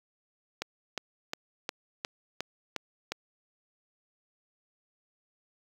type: click train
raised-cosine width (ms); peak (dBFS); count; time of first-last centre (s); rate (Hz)
0.2; -15; 8; 0.62-3.12; 2.8
effects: high-pass 100 Hz 12 dB/octave + 7-bit

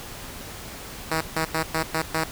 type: tone bursts at uneven times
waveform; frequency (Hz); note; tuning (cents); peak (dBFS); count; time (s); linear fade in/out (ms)
5% pulse; 160.1; D#3; +50; -11; 6; 1.11-1.21 / 1.36-1.45 / 1.54-1.63 / 1.74-1.83 / 1.94-2.02 / 2.14-2.24; 5
effects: pink hiss -38 dBFS RMS until 2.31 s

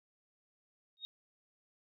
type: tone with exponential growth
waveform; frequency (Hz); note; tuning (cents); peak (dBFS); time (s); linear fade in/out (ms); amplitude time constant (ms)
sine; 3729; A#7; 0; -36; 0.97-1.05; 0; 17
effects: none

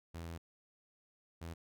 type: tone bursts at uneven times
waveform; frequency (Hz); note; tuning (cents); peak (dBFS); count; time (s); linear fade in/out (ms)
sawtooth; 83.5; E2; +23; -39; 2; 0.14-0.38 / 1.41-1.54; 10
effects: none

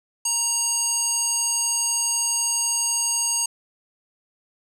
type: tone with band-pass filter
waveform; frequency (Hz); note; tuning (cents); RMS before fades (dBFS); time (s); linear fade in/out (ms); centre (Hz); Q
square; 936; A#5; +7; -23; 0.25-3.46; 5; 7600; 9.1
effects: none

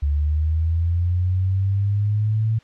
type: linear sweep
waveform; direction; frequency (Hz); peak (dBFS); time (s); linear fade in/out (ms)
sine; up; 71.1 to 112.2; -17; 0.02-2.59; 10
effects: white hiss -53 dBFS RMS until 2.63 s + low-pass 3000 Hz 12 dB/octave

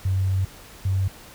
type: tone pair in turn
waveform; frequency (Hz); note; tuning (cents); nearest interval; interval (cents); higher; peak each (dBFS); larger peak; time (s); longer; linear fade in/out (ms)
sine; 95 / 95.61; F#2 / G2; +46 / -43; unison; 11; second; -19; neither; 0.05-0.45 / 0.85-1.08; first; 5
effects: pink hiss -45 dBFS RMS until 1.34 s

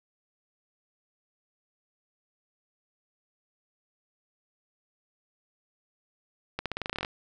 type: accelerating click train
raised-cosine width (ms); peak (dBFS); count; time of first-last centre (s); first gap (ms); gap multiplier
0.3; -15; 13; 6.59-7.049; 67; 0.89
effects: none

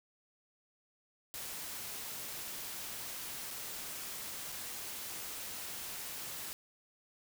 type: noise with dropouts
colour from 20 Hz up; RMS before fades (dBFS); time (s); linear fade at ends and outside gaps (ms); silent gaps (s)
white; -43; 1.34-6.53; 0; 3.505-3.509 / 4.519-4.523
effects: none

